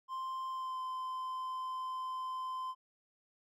triangle tone with pitch glide, 1046.5 to 1032.1 Hz, C6 to C6, 0 to -24 cents, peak -35 dBFS, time 0.08-2.75 s, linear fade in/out 50 ms, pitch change -24 cents, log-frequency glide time 0.49-0.8 s, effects none

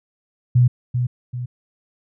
sine tone with echo, 123.47 Hz, B2, in tune, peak -10 dBFS, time 0.55-0.68 s, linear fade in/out 10 ms, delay 390 ms, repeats 2, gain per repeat -7 dB, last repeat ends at 1.46 s, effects none

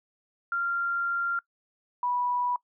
sine tone pair in turn, 1387 / 980.8 Hz, F6 / B5, -12 / -12 cents, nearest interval tritone, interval 600 cents, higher first, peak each -25 dBFS, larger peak neither, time 0.52-1.39 / 2.03-2.56 s, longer first, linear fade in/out 2 ms, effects noise-tail reverb RT60 0.1 s tail -22 dB re dry

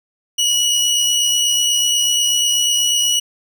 25% pulse tone with amplitude modulation, 2924 Hz, F#7, 21 cents flat, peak -9 dBFS, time 0.38-3.2 s, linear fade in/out 10 ms, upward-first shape sine, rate 68.2 Hz, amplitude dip 30%, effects none

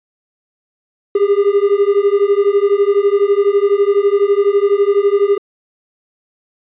triangle beating tone pair, 397.3 / 409.3 Hz, G4 / G#4, +23 / -25 cents, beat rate 12 Hz, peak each -11 dBFS, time 1.15-5.38 s, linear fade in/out 5 ms, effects resampled to 8000 Hz

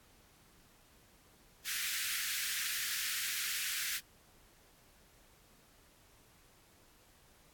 pink high-pass noise, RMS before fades -37 dBFS, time 1.64-4.01 s, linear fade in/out 50 ms, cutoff 1500 Hz, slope 48 dB/octave, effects pink hiss -64 dBFS RMS until 7.53 s + AAC 64 kbps

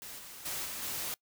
white noise with level steps, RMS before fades -45 / -48 / -37 / -40 / -37 dBFS, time 0.02-1.14 s, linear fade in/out 0 ms, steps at 0.18 / 0.45 / 0.65 / 0.82 s, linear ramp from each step 10 ms, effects noise-tail reverb RT60 0.1 s tail -24 dB re dry

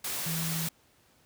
sine tone in noise, 163.4 Hz, E3, 15 cents flat, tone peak -32 dBFS, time 0.26-0.68 s, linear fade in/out 5 ms, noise white, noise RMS -34 dBFS, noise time 0.04-0.69 s, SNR -1 dB, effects pink hiss -64 dBFS RMS until 1.25 s + high-pass 60 Hz 12 dB/octave

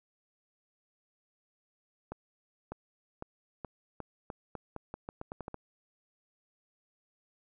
accelerating click train, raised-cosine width 1 ms, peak -25 dBFS, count 15, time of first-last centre 2.12-5.543 s, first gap 600 ms, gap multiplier 0.84, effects none

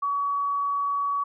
sine tone, 1132 Hz, C#6, 36 cents sharp, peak -23 dBFS, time 0.02-1.24 s, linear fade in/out 10 ms, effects none

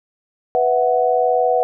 sine chord, B suspended fourth, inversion none, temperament equal, 493.9 / 659.3 / 740 Hz, B4 / E5 / F#5, 0 / 0 / 0 cents, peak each -17 / -20 / -17 dBFS, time 0.55-1.63 s, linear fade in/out 0 ms, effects none

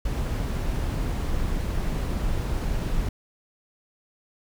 brown noise, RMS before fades -26 dBFS, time 0.05-3.09 s, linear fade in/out 5 ms, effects none

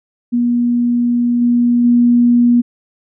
sine tone with level steps, 240.4 Hz, B3, 46 cents flat, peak -11 / -9 / -7 dBFS, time 0.32-2.62 s, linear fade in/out 20 ms, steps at 1.41 / 1.84 s, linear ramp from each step 10 ms, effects none

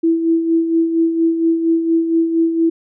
sine tone with tremolo, 329.6 Hz, E4, in tune, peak -10 dBFS, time 0.03-2.7 s, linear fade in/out 10 ms, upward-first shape sine, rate 4.3 Hz, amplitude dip 55%, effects none

